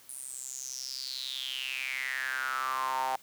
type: tone with high-pass filter sweep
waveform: sawtooth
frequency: 131.1 Hz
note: C3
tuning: 4 cents sharp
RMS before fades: -35 dBFS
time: 0.09-3.16 s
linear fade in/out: 2 ms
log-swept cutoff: 10000 to 800 Hz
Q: 8.3
effects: white hiss -57 dBFS RMS until 3.22 s + high-pass 80 Hz 12 dB/octave